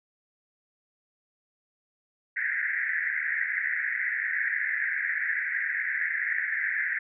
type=band-pass noise; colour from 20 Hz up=pink; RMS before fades=-29 dBFS; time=2.36-6.99 s; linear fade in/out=10 ms; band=1600 to 2100 Hz; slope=96 dB/octave; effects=none